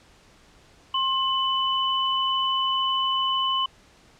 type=tone pair together; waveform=sine; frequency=1062.5 / 2994 Hz; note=C6 / F#7; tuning=+26 / +20 cents; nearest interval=octave + tritone; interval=1794 cents; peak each=-24 dBFS; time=0.94-3.66 s; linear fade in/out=5 ms; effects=pink hiss -55 dBFS RMS until 4.19 s + low-pass 7000 Hz 12 dB/octave